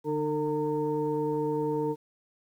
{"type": "tone cluster", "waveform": "sine", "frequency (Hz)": [148.4, 303.1, 453.2, 915], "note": ["D3", "D#4", "A#4", "A#5"], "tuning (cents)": [18, -45, -49, -32], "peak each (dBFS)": [-35, -31, -28, -35], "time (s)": [0.04, 1.96], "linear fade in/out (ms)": 50, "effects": ["tanh soft clip ceiling -16 dBFS", "10-bit"]}